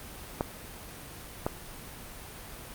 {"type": "clicks", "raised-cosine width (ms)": 1, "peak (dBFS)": -13, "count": 2, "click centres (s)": [0.409, 1.465], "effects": ["pink hiss -44 dBFS RMS until 2.74 s", "Opus 32 kbps"]}